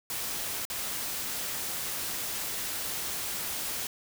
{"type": "noise with dropouts", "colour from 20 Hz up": "white", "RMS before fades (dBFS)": -34, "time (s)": [0.1, 3.87], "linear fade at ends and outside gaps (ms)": 1, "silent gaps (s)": [0.652, 0.7], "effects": []}